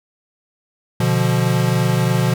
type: chord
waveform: square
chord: B diminished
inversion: none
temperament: equal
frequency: 123.47 / 146.83 / 174.61 Hz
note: B2 / D3 / F3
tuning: 0 / 0 / 0 cents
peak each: -18 / -22 / -20 dBFS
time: 1-2.34 s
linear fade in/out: 5 ms
effects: none